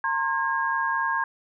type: tone cluster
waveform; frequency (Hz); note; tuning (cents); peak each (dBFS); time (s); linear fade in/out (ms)
sine; 918 / 1062 / 1628; A#5 / C6 / G#6; -27 / +25 / -35; -28 / -27 / -26; 0.04-1.24; 2
effects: none

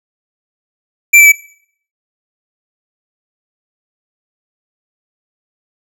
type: tone with pitch steps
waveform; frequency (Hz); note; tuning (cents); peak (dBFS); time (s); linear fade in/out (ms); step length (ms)
square; 2349 / 2323 / 2298; D7 / D7 / D7; 0 / -20 / -38; -3; 1.13-1.322; 10; 64
effects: noise-tail reverb RT60 0.6 s tail -21 dB re dry

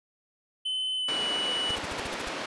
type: tone with pitch glide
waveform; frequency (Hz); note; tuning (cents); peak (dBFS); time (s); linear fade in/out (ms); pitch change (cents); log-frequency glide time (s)
triangle; 3042 to 2950; F#7 to F#7; +47 to -6; -26; 0.65-1.76; 10; -53; 0.97-1.16
type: band-pass noise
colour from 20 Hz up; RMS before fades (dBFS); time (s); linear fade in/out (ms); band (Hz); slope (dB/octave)
pink; -35; 1.08-2.46; 5; 330 to 4000; 12
type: noise bursts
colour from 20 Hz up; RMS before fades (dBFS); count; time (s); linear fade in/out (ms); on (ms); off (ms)
pink; -36; 9; 1.69-2.29; 5; 24; 48
effects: resampled to 24000 Hz

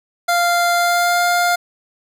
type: tone with pitch glide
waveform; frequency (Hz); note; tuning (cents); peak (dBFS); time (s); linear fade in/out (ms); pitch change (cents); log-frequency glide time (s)
25% pulse; 696 to 703.3; F5 to F5; -6 to +12; -10; 0.28-1.56; 10; +18; 0.75-1.24
effects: none

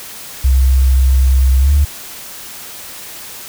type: tone with pitch glide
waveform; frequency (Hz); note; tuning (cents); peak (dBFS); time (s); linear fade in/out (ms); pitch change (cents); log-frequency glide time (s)
sine; 65.41 to 72.16; C2 to D2; 0 to -30; -6; 0.44-1.85; 10; +170; 1.59-1.72
effects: tanh soft clip ceiling -3 dBFS + white hiss -31 dBFS RMS until 3.48 s

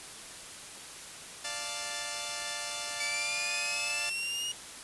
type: chord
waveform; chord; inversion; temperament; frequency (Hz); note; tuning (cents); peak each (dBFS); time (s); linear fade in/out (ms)
5% pulse; D minor; none; equal; 587.3 / 698.5 / 880; D5 / F5 / A5; 0 / 0 / 0; -28; 1.44-4.1; 10
type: exponential sweep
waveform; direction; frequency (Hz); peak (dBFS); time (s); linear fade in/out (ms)
sawtooth; up; 2288 to 2883; -29; 3-4.52; 5
effects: white hiss -45 dBFS RMS until 4.83 s + resampled to 24000 Hz

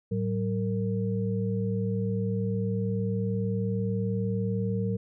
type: tone cluster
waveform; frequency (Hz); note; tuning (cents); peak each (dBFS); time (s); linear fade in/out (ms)
sine; 108.9 / 188.8 / 460; A2 / F#3 / A#4; -17 / +35 / -23; -29 / -29 / -33; 0.11-4.97; 10
effects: none

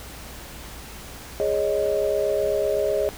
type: chord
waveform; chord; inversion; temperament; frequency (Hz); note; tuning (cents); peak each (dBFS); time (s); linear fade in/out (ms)
sine; Ab suspended fourth; none; equal; 415.3 / 554.4 / 622.3; Ab4 / Db5 / Eb5; 0 / 0 / 0; -24 / -25 / -24; 1.4-3.09; 0
effects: added 60 Hz sine -44 dBFS peak until 3.17 s + pink hiss -40 dBFS RMS until 3.17 s

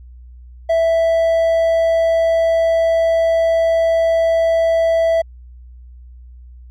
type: tone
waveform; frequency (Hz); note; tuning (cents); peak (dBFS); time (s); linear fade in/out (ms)
triangle; 659.3; E5; 0; -10; 0.69-5.22; 10
effects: added 61 Hz sine -36 dBFS peak until 6.7 s

